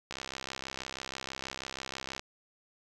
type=click train; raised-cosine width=0.2 ms; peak=-20 dBFS; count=139; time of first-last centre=0.11-2.195 s; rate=66.2 Hz; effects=none